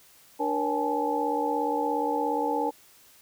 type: tone cluster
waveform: sine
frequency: 294.5 / 473.7 / 551 / 808 / 865 Hz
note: D4 / A#4 / C#5 / G#5 / A5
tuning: +5 / +28 / -11 / -48 / -30 cents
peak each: -31 / -30 / -35 / -33 / -28 dBFS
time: 0.39-2.71 s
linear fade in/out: 20 ms
effects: white hiss -56 dBFS RMS until 3.21 s

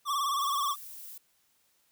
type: tone with vibrato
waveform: square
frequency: 1134 Hz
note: C#6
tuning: 39 cents sharp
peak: -28 dBFS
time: 0.05-0.76 s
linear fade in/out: 50 ms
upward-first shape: sine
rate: 19 Hz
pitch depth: 81 cents each way
type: noise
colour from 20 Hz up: violet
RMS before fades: -45 dBFS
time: 0.4-1.18 s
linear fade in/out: 5 ms
effects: white hiss -70 dBFS RMS until 1.91 s

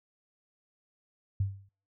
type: tone with exponential decay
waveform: sine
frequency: 98 Hz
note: G2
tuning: in tune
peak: -23 dBFS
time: 1.4-1.69 s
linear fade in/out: 5 ms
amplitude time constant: 63 ms
effects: noise-tail reverb RT60 0.4 s tail -25 dB re dry

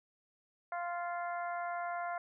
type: harmonic tone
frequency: 348.1 Hz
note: F4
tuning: 6 cents flat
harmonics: 2 / 3 / 4 / 5 / 6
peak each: -37 / -43 / -43 / -50 / -51 dBFS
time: 0.72-2.18 s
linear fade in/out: 2 ms
effects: none

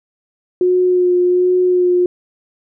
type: tone with vibrato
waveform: sine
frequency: 360.8 Hz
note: F#4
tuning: 44 cents flat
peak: -10 dBFS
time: 0.61-2.06 s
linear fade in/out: 2 ms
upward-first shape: sine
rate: 1.3 Hz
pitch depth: 17 cents each way
effects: none

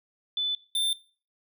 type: tone pair in turn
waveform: sine / square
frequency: 3500 / 3569 Hz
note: A7 / A7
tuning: -10 / +24 cents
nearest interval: unison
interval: 34 cents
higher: second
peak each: -25 dBFS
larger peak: neither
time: 0.37-0.55 / 0.75-0.93 s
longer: neither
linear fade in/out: 2 ms
effects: noise-tail reverb RT60 0.4 s tail -18 dB re dry

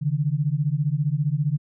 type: beating tone pair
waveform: sine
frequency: 140 / 155 Hz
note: C#3 / D#3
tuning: +18 / -6 cents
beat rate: 15 Hz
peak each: -23 dBFS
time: 0.01-1.58 s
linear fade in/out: 20 ms
effects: none

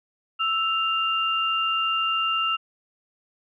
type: tone pair together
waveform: sine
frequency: 1318.6 / 2794 Hz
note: E6 / F7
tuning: 0 / 0 cents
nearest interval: octave + minor second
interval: 1300 cents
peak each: -24 dBFS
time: 0.39-2.57 s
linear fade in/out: 20 ms
effects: none

